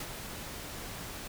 pink noise with ADSR envelope, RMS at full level -37 dBFS, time 0-1.28 s, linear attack 4 ms, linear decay 54 ms, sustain -5 dB, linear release 9 ms, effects none

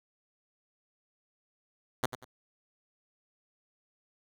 5% pulse tone with echo, 127.6 Hz, C3, 43 cents flat, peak -15 dBFS, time 2.03-2.06 s, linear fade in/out 5 ms, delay 94 ms, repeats 2, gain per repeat -11 dB, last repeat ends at 2.248 s, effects none

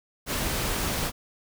pink noise, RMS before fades -28 dBFS, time 0.26-1.12 s, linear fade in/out 50 ms, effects none

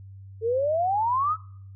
sine exponential sweep, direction up, 435.3 to 1319 Hz, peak -21 dBFS, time 0.41-1.37 s, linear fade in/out 50 ms, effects noise-tail reverb RT60 0.6 s tail -22 dB re dry + added 97 Hz sine -41 dBFS peak until 1.75 s

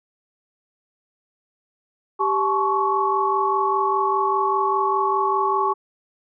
sine tone cluster, 391.1 / 860 / 1076 / 1121 Hz, G4 / A5 / C6 / C#6, -4 / -40 / +48 / +19 cents, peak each -24 / -23 / -28 / -21 dBFS, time 2.19-5.74 s, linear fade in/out 20 ms, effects none

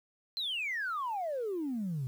sine exponential sweep, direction down, 4186 to 123.47 Hz, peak -31 dBFS, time 0.37-2.07 s, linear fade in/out 0 ms, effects tanh soft clip ceiling -28 dBFS + 10-bit

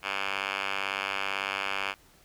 5% pulse tone with band-pass filter, 98 Hz, G2, in tune, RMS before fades -32 dBFS, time 0.02-1.95 s, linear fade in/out 50 ms, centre 2100 Hz, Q 4, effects pink hiss -59 dBFS RMS until 2.24 s

